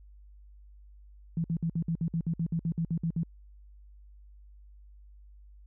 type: tone bursts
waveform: sine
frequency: 165.5 Hz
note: E3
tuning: 7 cents sharp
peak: -26 dBFS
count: 15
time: 1.37-3.233 s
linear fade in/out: 2 ms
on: 71 ms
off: 57 ms
effects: added 50 Hz sine -50 dBFS peak until 5.66 s